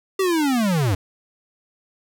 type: linear sweep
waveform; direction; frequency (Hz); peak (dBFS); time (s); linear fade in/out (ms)
square; down; 393 to 87.7; -18; 0.19-0.95; 5
effects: none